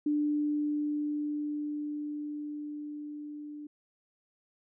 sine tone with level ramp, 296.5 Hz, D4, 17 cents sharp, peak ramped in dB -25 to -40 dBFS, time 0.06-3.67 s, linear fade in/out 5 ms, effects none

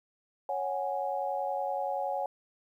sine chord, C# suspended fourth, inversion none, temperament equal, 554.4 / 740 / 830.6 Hz, C#5 / F#5 / G#5, 0 / 0 / 0 cents, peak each -34 dBFS, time 0.49-2.26 s, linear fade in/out 2 ms, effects 11-bit

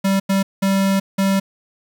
square tone bursts at uneven times, 194.6 Hz, G3, 12 cents flat, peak -15 dBFS, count 4, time 0.04-0.2 / 0.29-0.43 / 0.62-1 / 1.18-1.4 s, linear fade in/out 10 ms, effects 8-bit

